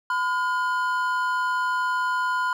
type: tone pair together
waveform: triangle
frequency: 1008.3 / 1426 Hz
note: B5 / F6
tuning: +36 / +36 cents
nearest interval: tritone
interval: 600 cents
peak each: -22 / -24 dBFS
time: 0.1-2.53 s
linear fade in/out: 2 ms
effects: none